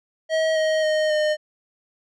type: tone with pitch steps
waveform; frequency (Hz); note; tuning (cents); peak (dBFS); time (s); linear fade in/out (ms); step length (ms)
square; 638 / 628.5 / 619.1 / 609.9; D#5 / D#5 / D#5 / D#5; +43 / +17 / -9 / -35; -19; 0.29-1.37; 50; 270
effects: low-pass 5000 Hz 12 dB/octave